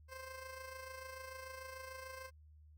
15% pulse tone with amplitude modulation, 523.3 Hz, C5, in tune, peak -39 dBFS, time 0.08-2.31 s, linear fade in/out 50 ms, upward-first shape sine, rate 26.8 Hz, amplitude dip 50%, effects added 76 Hz sine -58 dBFS peak until 2.77 s

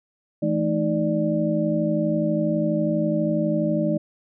sine tone cluster, 166 / 218.2 / 312.6 / 590 Hz, E3 / A3 / D#4 / D5, +12 / -14 / +8 / +8 cents, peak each -25 dBFS, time 0.42-3.98 s, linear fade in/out 10 ms, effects none

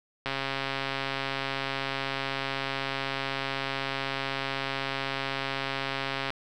click train, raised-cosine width 0.3 ms, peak -14 dBFS, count 823, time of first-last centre 0.26-6.304 s, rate 136 Hz, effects none

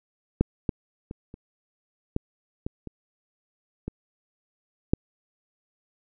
clicks, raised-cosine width 3 ms, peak -6 / -11 / -22 / -28 / -12 / -17 / -23 / -18 / -6 dBFS, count 9, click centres 0.41 / 0.692 / 1.111 / 1.341 / 2.164 / 2.665 / 2.873 / 3.88 / 4.935 s, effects none

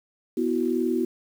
sine chord, B suspended fourth, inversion none, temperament equal, 246.9 / 329.6 / 370 Hz, B3 / E4 / F#4, 0 / 0 / 0 cents, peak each -26 dBFS, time 0.37-1.05 s, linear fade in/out 5 ms, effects 8-bit

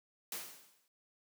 white noise with exponential decay, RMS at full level -39 dBFS, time 0.32-0.88 s, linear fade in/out 2 ms, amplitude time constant 120 ms, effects high-pass 150 Hz 12 dB/octave

